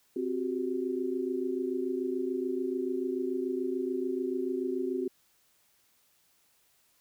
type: tone cluster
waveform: sine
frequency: 261.3 / 364 / 390.9 Hz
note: C4 / F#4 / G4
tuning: -2 / -28 / -5 cents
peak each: -34 / -32 / -35 dBFS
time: 0.16-5.08 s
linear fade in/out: 5 ms
effects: white hiss -68 dBFS RMS until 7 s